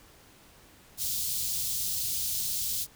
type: band-stop noise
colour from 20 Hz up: white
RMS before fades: -31 dBFS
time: 0.97-2.87 s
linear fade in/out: 50 ms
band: 150 to 3600 Hz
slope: 24 dB/octave
effects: pink hiss -56 dBFS RMS until 2.95 s